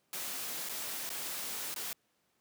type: noise with dropouts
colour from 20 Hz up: white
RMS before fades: -39 dBFS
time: 0.13-1.93 s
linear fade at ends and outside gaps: 1 ms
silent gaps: 0.689-0.694 / 1.092-1.102 / 1.742-1.761 s
effects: pink hiss -75 dBFS RMS until 2.4 s + high-pass 150 Hz 12 dB/octave